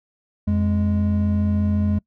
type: tone pair together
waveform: triangle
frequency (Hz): 87.33 / 207.7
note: F2 / G#3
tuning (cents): 0 / 0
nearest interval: octave + minor third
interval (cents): 1500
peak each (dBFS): -18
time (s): 0.47-1.99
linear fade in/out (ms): 10
effects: noise-tail reverb RT60 0.1 s tail -24 dB re dry